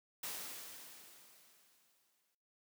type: noise with exponential decay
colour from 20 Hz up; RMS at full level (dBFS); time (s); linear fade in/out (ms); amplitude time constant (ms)
white; -42; 0.23-2.35; 5; 460
effects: noise-tail reverb RT60 0.5 s tail -19 dB re dry + high-pass 150 Hz 12 dB/octave